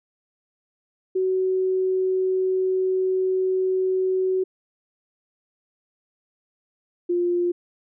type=tone pair in turn; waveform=sine; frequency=374.6 / 351.2 Hz; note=F#4 / F4; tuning=+21 / +10 cents; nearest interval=minor second; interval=111 cents; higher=first; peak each=-19 dBFS; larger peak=neither; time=1.15-4.44 / 7.09-7.52 s; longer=first; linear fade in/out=10 ms; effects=none